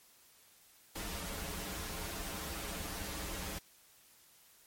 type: noise with comb filter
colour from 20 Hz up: pink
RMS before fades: -41 dBFS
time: 0.95-3.59 s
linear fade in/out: 10 ms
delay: 8.1 ms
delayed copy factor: -0.85
effects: white hiss -63 dBFS RMS until 4.66 s + MP3 64 kbps